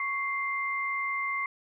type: tone pair together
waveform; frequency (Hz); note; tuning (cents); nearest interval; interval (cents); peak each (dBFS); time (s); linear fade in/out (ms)
sine; 1108.7 / 2093; C#6 / C7; 0 / 0; major seventh; 1100; -32 / -30; 0-1.46; 2
effects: none